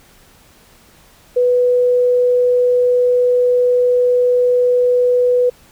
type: tone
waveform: sine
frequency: 493.9 Hz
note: B4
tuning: in tune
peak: -10 dBFS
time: 1.36-5.5 s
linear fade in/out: 10 ms
effects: pink hiss -48 dBFS RMS until 5.71 s